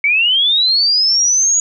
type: linear sweep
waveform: sine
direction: up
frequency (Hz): 2217 to 6800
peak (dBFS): -10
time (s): 0.04-1.6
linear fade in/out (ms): 2
effects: none